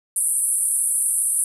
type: band-pass noise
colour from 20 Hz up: white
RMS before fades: -21 dBFS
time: 0.16-1.44 s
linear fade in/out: 2 ms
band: 8700 to 11000 Hz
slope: 96 dB/octave
effects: none